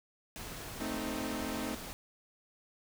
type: noise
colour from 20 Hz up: pink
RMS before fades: -44 dBFS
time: 0.36-1.93 s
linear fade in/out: 0 ms
type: chord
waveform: sawtooth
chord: A diminished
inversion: none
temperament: equal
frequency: 220 / 261.6 / 311.1 Hz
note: A3 / C4 / Eb4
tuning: 0 / 0 / 0 cents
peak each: -36 dBFS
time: 0.8-1.75 s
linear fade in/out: 5 ms
effects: none